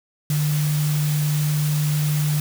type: tone in noise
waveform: sine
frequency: 150 Hz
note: D3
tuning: 37 cents sharp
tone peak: -18 dBFS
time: 0.3-2.4 s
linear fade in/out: 2 ms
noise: white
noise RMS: -31 dBFS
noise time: 0.3-2.4 s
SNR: +10 dB
effects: none